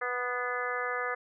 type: harmonic tone with a mistuned harmonic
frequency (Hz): 246.6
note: B3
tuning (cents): -2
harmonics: 2 / 3 / 4 / 5 / 6 / 7 / 8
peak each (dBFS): -36 / -40 / -43 / -35 / -39 / -36 / -40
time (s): 0.01-1.15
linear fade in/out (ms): 10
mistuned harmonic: 8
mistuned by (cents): +52
effects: none